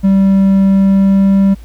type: tone with pitch glide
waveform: triangle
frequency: 194.3 to 195.65 Hz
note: G3 to G3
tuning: -15 to -3 cents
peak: -4 dBFS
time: 0.03-1.55 s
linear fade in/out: 20 ms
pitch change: +12 cents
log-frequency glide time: 0.65-1.4 s
effects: added 55 Hz sine -30 dBFS peak until 1.64 s + pink hiss -47 dBFS RMS until 1.64 s